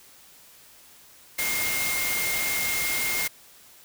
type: tone in noise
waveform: sine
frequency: 2127 Hz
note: C7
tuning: 28 cents sharp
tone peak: -28 dBFS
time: 1.38-3.28 s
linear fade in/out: 10 ms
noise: white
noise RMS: -28 dBFS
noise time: 1.38-3.28 s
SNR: -3 dB
effects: white hiss -52 dBFS RMS until 3.84 s